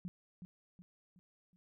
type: tone with echo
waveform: sine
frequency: 179.4 Hz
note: F3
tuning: 47 cents sharp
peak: -39 dBFS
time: 0.05-0.08 s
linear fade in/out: 0 ms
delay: 370 ms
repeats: 4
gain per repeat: -7 dB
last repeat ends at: 1.56 s
effects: none